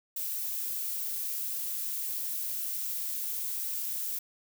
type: noise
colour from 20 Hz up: violet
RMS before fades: -34 dBFS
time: 0.16-4.19 s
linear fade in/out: 5 ms
effects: none